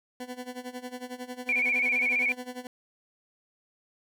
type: tone with tremolo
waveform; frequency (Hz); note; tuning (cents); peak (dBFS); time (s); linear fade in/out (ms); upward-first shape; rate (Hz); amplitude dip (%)
20% pulse; 250; B3; +21; -29; 0.2-2.67; 2; sine; 11; 85
type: tone with vibrato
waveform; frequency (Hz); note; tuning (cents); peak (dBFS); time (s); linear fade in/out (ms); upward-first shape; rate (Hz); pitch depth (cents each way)
sine; 2300; D7; -37; -23; 1.49-2.32; 0; square; 15; 58
effects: none